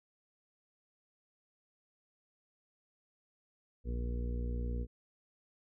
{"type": "harmonic tone", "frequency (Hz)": 59.6, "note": "A#1", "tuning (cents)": 39, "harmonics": [1, 2, 3, 4, 5, 6, 7, 8], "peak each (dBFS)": [-34, -44, -50, -45, -55, -56, -53, -49], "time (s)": [3.84, 4.87], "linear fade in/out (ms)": 50, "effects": []}